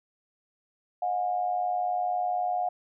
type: tone with amplitude modulation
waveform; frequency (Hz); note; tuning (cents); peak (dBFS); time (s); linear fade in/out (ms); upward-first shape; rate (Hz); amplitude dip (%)
sine; 722; F#5; -43; -22; 1.02-2.69; 5; sine; 100; 70
effects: none